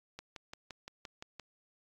click train, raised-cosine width 0.2 ms, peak -27 dBFS, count 8, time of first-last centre 0.19-1.397 s, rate 5.8 Hz, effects AAC 64 kbps

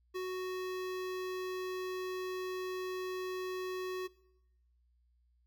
square tone with notch filter, 370 Hz, F#4, in tune, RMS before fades -38 dBFS, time 0.14-4.08 s, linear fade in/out 20 ms, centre 8800 Hz, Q 1.2, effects noise-tail reverb RT60 0.9 s tail -21 dB re dry + added 60 Hz sine -68 dBFS peak until 5.46 s

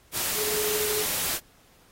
sine tone in noise, 424.3 Hz, G#4, 37 cents sharp, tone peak -30 dBFS, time 0.35-1.06 s, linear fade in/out 50 ms, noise white, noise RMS -28 dBFS, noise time 0.12-1.4 s, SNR -5 dB, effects pink hiss -59 dBFS RMS until 1.91 s + AAC 48 kbps

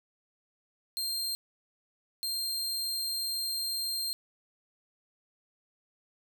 sawtooth tone bursts at uneven times, 4186 Hz, C8, in tune, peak -28 dBFS, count 2, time 0.97-1.35 / 2.23-4.13 s, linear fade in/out 0 ms, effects 10-bit

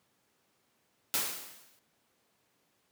white noise with exponential decay, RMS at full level -28 dBFS, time 1.14-1.79 s, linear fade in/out 0 ms, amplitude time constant 140 ms, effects pink hiss -73 dBFS RMS until 2.91 s + high-pass 150 Hz 12 dB/octave

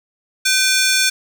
15% pulse ring-modulated tone, 1971 Hz, B6, 4 cents flat, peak -4 dBFS, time 0.45-1.1 s, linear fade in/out 10 ms, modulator 436 Hz, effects none

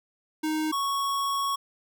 square tone pair in turn, 311.1 / 1108.6 Hz, D#4 / C#6, 0 / 0 cents, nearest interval octave + minor seventh, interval 2200 cents, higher second, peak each -26 dBFS, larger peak neither, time 0.43-0.72 / 0.72-1.56 s, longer second, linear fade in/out 10 ms, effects none

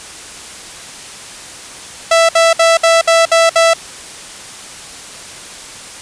sawtooth tone bursts, 662 Hz, E5, 7 cents sharp, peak -3 dBFS, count 7, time 2.11-3.736 s, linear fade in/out 5 ms, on 180 ms, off 61 ms, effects white hiss -31 dBFS RMS until 6.01 s + resampled to 22050 Hz

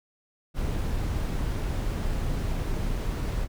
brown noise, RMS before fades -28 dBFS, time 0.54-3.48 s, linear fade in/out 50 ms, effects none

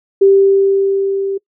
sine tone with level ramp, 392 Hz, G4, in tune, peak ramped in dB -4 to -16 dBFS, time 0.21-1.38 s, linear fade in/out 10 ms, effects noise-tail reverb RT60 0.1 s tail -24 dB re dry

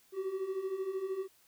triangle beating tone pair, 372 / 385 Hz, F#4 / G4, +9 / -31 cents, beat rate 13 Hz, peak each -38 / -33 dBFS, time 0.12-1.28 s, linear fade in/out 50 ms, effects white hiss -66 dBFS RMS until 1.47 s

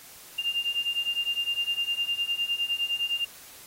sine beating tone pair, 2794 / 2803.8 Hz, F7 / F7, 0 / +6 cents, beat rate 9.8 Hz, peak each -30 / -28 dBFS, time 0.38-3.25 s, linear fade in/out 10 ms, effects white hiss -48 dBFS RMS until 3.66 s + AAC 48 kbps

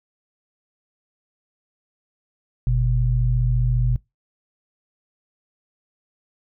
sine tone pair together, 48.34 / 123 Hz, G1 / B2, -23 / -7 cents, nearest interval octave + major third, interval 1616 cents, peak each -19 dBFS, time 2.67-3.96 s, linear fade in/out 0 ms, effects noise-tail reverb RT60 0.2 s tail -23 dB re dry

